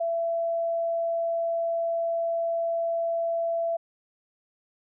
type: tone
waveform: sine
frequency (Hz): 670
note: E5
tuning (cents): +28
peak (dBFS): -24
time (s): 0-3.77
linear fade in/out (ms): 10
effects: none